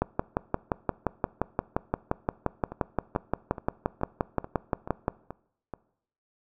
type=two click trains; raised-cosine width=1 ms; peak=-10 / -22 dBFS; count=30 / 8; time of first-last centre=0.02-5.081 / 2.72-5.737 s; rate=5.73 / 2.32 Hz; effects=noise-tail reverb RT60 0.7 s tail -21 dB re dry